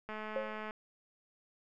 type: click train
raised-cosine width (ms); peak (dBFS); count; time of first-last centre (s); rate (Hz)
0.5; -28; 134; 0.09-0.709; 215
type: tone with exponential decay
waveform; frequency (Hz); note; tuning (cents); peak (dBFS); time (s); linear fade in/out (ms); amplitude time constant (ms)
sine; 539; C#5; -49; -30; 0.36-0.66; 1; 64
effects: none